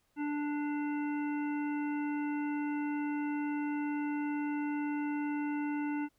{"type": "harmonic tone with a mistuned harmonic", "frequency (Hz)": 293.7, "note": "D4", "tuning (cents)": 0, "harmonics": [1, 3, 5, 7, 9], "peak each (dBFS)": [-32, -42, -46, -49, -51], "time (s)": [0.16, 6.09], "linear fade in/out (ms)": 50, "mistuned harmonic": 9, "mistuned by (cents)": 38, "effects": ["pink hiss -75 dBFS RMS until 6.18 s"]}